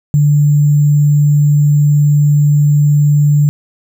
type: tone with sample-and-hold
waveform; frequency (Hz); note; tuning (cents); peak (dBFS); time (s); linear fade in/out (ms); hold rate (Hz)
sine; 146.83; D3; 0; -6; 0.14-3.49; 0; 7350
effects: none